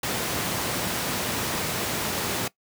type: high-pass noise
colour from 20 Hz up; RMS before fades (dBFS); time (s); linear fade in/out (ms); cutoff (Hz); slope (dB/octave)
pink; -28; 0.03-2.48; 5; 120; 12
effects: noise-tail reverb RT60 0.1 s tail -20 dB re dry